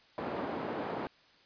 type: band-pass noise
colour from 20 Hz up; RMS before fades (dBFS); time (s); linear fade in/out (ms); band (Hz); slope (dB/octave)
white; -37; 0.18-1.07; 0; 180 to 720; 12
effects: white hiss -62 dBFS RMS until 1.45 s + resampled to 11025 Hz